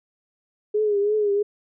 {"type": "tone with vibrato", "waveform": "sine", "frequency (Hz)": 415.3, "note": "G#4", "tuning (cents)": 0, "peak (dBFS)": -18, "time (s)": [0.74, 1.43], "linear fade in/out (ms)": 10, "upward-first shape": "triangle", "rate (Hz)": 3, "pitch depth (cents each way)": 72, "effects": []}